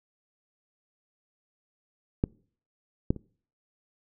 clicks, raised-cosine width 3 ms, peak -10 / -10 / -27 dBFS, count 3, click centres 2.239 / 3.105 / 3.163 s, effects noise-tail reverb RT60 0.5 s tail -26 dB re dry

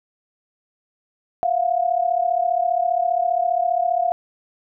sine tone pair together, 684 / 719 Hz, F5 / F#5, -36 / -50 cents, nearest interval minor second, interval 86 cents, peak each -20 dBFS, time 1.43-4.12 s, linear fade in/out 0 ms, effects none

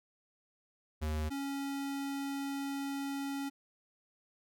square tone pair in turn, 77.1 / 277.5 Hz, D#2 / C#4, -15 / +2 cents, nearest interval octave + minor seventh, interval 2217 cents, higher second, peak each -33 / -36 dBFS, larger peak first, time 1.01-1.3 / 1.3-3.5 s, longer second, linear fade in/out 20 ms, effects none

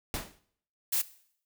pink noise with exponential decay, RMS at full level -30 dBFS, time 0.14-0.39 s, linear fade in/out 1 ms, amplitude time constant 53 ms
blue noise, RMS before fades -28 dBFS, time 0.92-1.02 s, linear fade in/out 10 ms
effects noise-tail reverb RT60 0.6 s tail -17 dB re dry

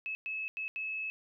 sine tone bursts at uneven times, 2592 Hz, E7, 30 cents flat, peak -34 dBFS, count 4, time 0.06-0.15 / 0.26-0.48 / 0.57-0.68 / 0.76-1.1 s, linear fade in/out 0 ms, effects none

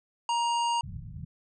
harmonic tone, 941 Hz, A#5, 16 cents sharp, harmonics 1 / 3 / 5 / 7 / 9, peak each -25 / -34 / -42 / -41 / -45 dBFS, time 0.29-0.81 s, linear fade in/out 2 ms
white low-pass noise, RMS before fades -40 dBFS, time 0.83-1.25 s, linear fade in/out 10 ms, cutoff 170 Hz, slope 48 dB/octave
effects none

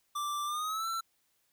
square tone with pitch glide, 1174.7 to 1341.6 Hz, D6 to E6, 0 to +30 cents, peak -33 dBFS, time 0.15-1.01 s, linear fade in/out 10 ms, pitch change +230 cents, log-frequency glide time 0.45-0.87 s, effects white hiss -74 dBFS RMS until 1.52 s

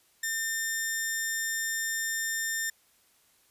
sawtooth tone pair together, 1800 / 3600 Hz, A6 / A7, +39 / +39 cents, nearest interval octave, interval 1200 cents, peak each -26 / -29 dBFS, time 0.23-2.7 s, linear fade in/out 5 ms, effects white hiss -65 dBFS RMS until 3.5 s + resampled to 32000 Hz

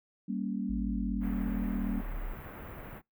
sine chord, G diminished, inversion none, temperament equal, 196 / 233.1 / 277.2 Hz, G3 / Bb3 / Db4, 0 / 0 / 0 cents, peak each -34 / -35 / -38 dBFS, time 0.28-2.01 s, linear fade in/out 10 ms
sine linear sweep, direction down, 55 to 32.36 Hz, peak -34 dBFS, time 0.69-2.34 s, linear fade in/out 10 ms
pink band-stop noise, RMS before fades -45 dBFS, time 1.2-3.02 s, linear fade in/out 50 ms, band 2100 to 16000 Hz, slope 24 dB/octave
effects noise-tail reverb RT60 0.2 s tail -26 dB re dry

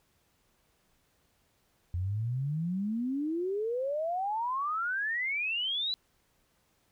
sine exponential sweep, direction up, 85.4 to 4030 Hz, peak -29 dBFS, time 1.94-5.94 s, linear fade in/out 0 ms, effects pink hiss -71 dBFS RMS until 6.91 s

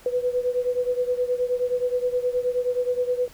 sine beating tone pair, 493.1 / 502.6 Hz, B4 / B4, -3 / +30 cents, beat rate 9.5 Hz, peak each -23 / -26 dBFS, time 0.06-3.28 s, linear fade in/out 2 ms, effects pink hiss -50 dBFS RMS until 3.33 s

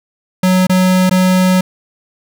square tone with dropouts, 184.8 Hz, F#3, 2 cents flat, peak -9 dBFS, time 0.43-1.61 s, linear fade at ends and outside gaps 5 ms, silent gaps 0.669-0.695 / 1.096-1.11 s, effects none

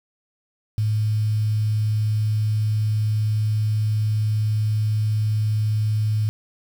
sine tone with quantisation, 107.4 Hz, A2, 41 cents flat, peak -18 dBFS, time 0.78-6.29 s, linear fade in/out 0 ms, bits 7, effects none

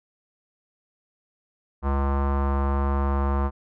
square tone with low-pass filter, 69.3 Hz, C#2, in tune, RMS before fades -23 dBFS, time 1.82-3.51 s, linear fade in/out 50 ms, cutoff 1100 Hz, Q 3.2, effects none

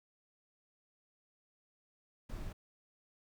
brown noise, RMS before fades -42 dBFS, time 2.29-2.53 s, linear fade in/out 10 ms, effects none

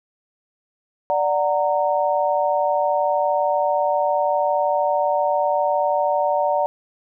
sine chord, D augmented, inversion none, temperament equal with one note detuned, 587.3 / 740 / 924.8 Hz, D5 / F#5 / A#5, 0 / 0 / -14 cents, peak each -20 / -22 / -22 dBFS, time 1.1-6.66 s, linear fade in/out 0 ms, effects none

